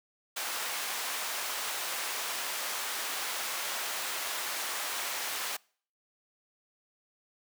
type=high-pass noise; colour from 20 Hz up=pink; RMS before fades=-35 dBFS; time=0.36-5.57 s; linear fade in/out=10 ms; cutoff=870 Hz; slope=12 dB/octave; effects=noise-tail reverb RT60 0.5 s tail -26 dB re dry